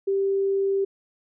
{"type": "tone", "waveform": "sine", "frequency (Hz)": 392, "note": "G4", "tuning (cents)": 0, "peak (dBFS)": -20, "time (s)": [0.07, 0.85], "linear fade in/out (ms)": 10, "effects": []}